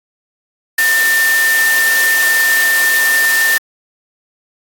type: tone in noise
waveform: sine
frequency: 1800 Hz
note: A6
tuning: 39 cents sharp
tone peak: -10 dBFS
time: 0.78-3.58 s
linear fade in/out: 5 ms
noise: white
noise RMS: -18 dBFS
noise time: 0.78-3.58 s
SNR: +5 dB
effects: high-pass 400 Hz 12 dB/octave + AAC 64 kbps